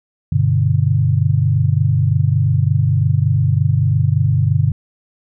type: chord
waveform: sine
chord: G major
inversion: none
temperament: equal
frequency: 98 / 123.47 / 146.83 Hz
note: G2 / B2 / D3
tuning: 0 / 0 / 0 cents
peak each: -16 dBFS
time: 0.32-4.72 s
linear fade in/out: 5 ms
effects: none